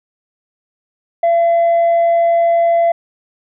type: tone with tanh clipping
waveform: sine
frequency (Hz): 678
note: E5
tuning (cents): +49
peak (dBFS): -10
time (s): 1.23-2.92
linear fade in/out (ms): 5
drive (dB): 1
effects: none